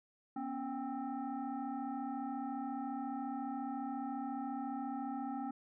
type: tone with frequency modulation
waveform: sine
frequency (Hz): 277.2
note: C#4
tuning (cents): 0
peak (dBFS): -37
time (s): 0.36-5.51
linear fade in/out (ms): 5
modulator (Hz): 520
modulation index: 1.3
effects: none